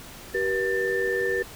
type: tone cluster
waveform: sine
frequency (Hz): 384.2 / 480.5 / 1783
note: G4 / B4 / A6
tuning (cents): -35 / -48 / +22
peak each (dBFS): -27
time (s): 0.34-1.43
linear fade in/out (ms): 10
effects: pink hiss -43 dBFS RMS until 1.55 s